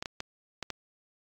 clicks, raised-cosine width 0.2 ms, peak -17 dBFS, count 5, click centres 0.025 / 0.058 / 0.204 / 0.627 / 0.703 s, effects AAC 48 kbps

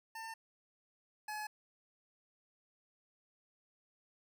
25% pulse tone pair in turn, 899 / 849.4 Hz, A5 / G#5, +37 / +39 cents, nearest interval minor second, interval 98 cents, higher first, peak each -40 / -36 dBFS, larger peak second, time 0.15-0.34 / 1.28-1.47 s, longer neither, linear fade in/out 5 ms, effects none

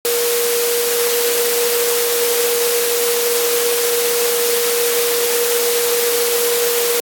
sine tone in noise, 475.6 Hz, A#4, 35 cents sharp, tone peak -16 dBFS, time 0.05-7 s, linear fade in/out 0 ms, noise white, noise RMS -19 dBFS, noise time 0.05-7 s, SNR 0 dB, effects high-pass 300 Hz 12 dB/octave + AAC 64 kbps

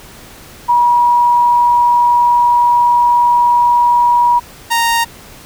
sine / sawtooth tone pair in turn, 962 / 928.7 Hz, B5 / A#5, -46 / -7 cents, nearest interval minor second, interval 61 cents, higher first, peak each -7 dBFS, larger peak neither, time 0.68-4.4 / 4.7-5.05 s, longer first, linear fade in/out 20 ms, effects pink hiss -37 dBFS RMS until 5.45 s

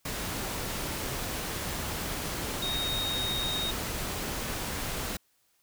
sine tone in noise, 3729 Hz, A#7, in tune, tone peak -30 dBFS, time 2.62-3.71 s, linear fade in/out 5 ms, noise pink, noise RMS -34 dBFS, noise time 0.05-5.17 s, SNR +1 dB, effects white hiss -70 dBFS RMS until 5.62 s

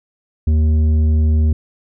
sine tone with tanh clipping, 77.78 Hz, D#2, in tune, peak -12 dBFS, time 0.47-1.53 s, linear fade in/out 5 ms, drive 8 dB, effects none

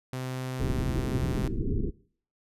sawtooth tone, 129 Hz, C3, 24 cents flat, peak -28 dBFS, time 0.13-1.48 s, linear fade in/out 0 ms
pink low-pass noise, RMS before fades -29 dBFS, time 0.59-1.91 s, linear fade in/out 20 ms, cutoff 430 Hz, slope 96 dB/octave
effects noise-tail reverb RT60 0.5 s tail -20 dB re dry + resampled to 32000 Hz

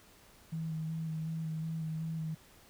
sine tone with vibrato, 160 Hz, D#3, 49 cents sharp, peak -34 dBFS, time 0.52-2.35 s, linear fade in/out 10 ms, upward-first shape square, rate 2.7 Hz, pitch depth 17 cents each way, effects pink hiss -60 dBFS RMS until 2.69 s

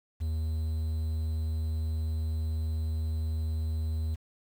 triangle tone with quantisation, 79.3 Hz, D#2, 33 cents sharp, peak -26 dBFS, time 0.2-4.16 s, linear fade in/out 20 ms, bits 9, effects none

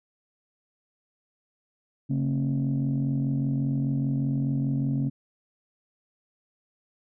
sine tone cluster, 139.3 / 225.8 / 270.8 Hz, C#3 / A3 / C#4, +9 / +45 / -40 cents, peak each -24 / -30 / -28 dBFS, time 2.09-5.1 s, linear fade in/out 20 ms, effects tanh soft clip ceiling -18 dBFS

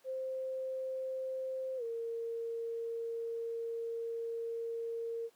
sine tone with pitch glide, 523.3 to 460.9 Hz, C5 to A#4, 0 to -20 cents, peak -35 dBFS, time 0.04-5.3 s, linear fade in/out 50 ms, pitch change -220 cents, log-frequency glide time 1.77-1.83 s, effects pink hiss -68 dBFS RMS until 5.35 s + high-pass 300 Hz 12 dB/octave

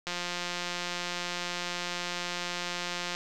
click train, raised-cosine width 0.2 ms, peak -16 dBFS, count 543, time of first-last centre 0.07-3.15 s, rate 176 Hz, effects none

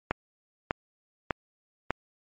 click train, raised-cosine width 0.5 ms, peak -10 dBFS, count 4, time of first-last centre 0.11-1.906 s, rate 1.67 Hz, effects MP3 32 kbps

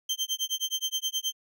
30% pulse tone with tremolo, 3135 Hz, G7, 1 cent flat, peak -22 dBFS, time 0.09-1.33 s, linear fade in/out 5 ms, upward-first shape sine, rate 9.5 Hz, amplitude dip 100%, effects none

